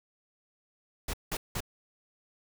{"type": "noise bursts", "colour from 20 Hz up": "pink", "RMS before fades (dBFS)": -33, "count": 3, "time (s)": [1.08, 1.605], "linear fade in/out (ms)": 5, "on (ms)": 55, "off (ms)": 180, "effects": []}